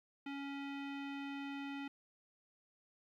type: tone with low-pass filter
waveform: square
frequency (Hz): 279.1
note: C#4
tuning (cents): +12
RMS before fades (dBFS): -44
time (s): 0.26-1.88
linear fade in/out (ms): 5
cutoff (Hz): 2700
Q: 2.4
effects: 13-bit